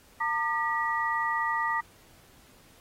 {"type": "tone cluster", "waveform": "sine", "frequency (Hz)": [910, 1201, 1928], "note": ["A#5", "D6", "B6"], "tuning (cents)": [-42, 38, -42], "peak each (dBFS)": -30, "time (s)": [0.2, 1.81], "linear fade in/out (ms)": 10, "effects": ["pink hiss -58 dBFS RMS until 2.8 s", "AAC 48 kbps"]}